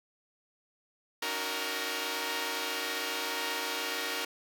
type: chord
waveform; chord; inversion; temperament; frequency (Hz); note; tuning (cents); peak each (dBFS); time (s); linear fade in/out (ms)
5% pulse; D# minor seventh; third; equal with one note detuned; 283.7 / 311.1 / 370 / 466.2; C#4 / D#4 / F#4 / A#4; +40 / 0 / 0 / 0; -29 / -29 / -27 / -23; 1.22-4.25; 5
effects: none